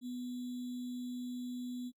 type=tone with sample-and-hold; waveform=sine; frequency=247.3 Hz; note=B3; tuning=3 cents sharp; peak=-38 dBFS; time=0.01-1.92 s; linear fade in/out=50 ms; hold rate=3675 Hz; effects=noise-tail reverb RT60 0.1 s tail -21 dB re dry + Opus 48 kbps